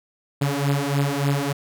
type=beating tone pair; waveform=sawtooth; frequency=139.4 / 142.8 Hz; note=C#3 / D3; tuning=+10 / -48 cents; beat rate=3.4 Hz; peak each=-19 dBFS; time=0.41-1.53 s; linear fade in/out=10 ms; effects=none